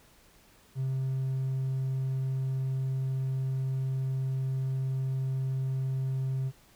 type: tone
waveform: triangle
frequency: 132.4 Hz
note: C3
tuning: 21 cents sharp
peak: -25 dBFS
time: 0.75-6.52 s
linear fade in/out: 50 ms
effects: tanh soft clip ceiling -22 dBFS + pink hiss -60 dBFS RMS until 6.75 s